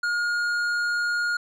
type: tone with tanh clipping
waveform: triangle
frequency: 1427 Hz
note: F6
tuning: 37 cents sharp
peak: -24 dBFS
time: 0.03-1.37 s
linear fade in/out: 5 ms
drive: 13 dB
effects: none